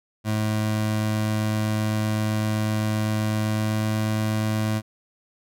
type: tone with pitch glide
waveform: 25% pulse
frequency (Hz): 107.8 to 108.42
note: A2 to A2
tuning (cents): -35 to -25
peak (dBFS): -18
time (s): 0.24-4.82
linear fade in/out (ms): 50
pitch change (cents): +10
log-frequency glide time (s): 3.48-3.9
effects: none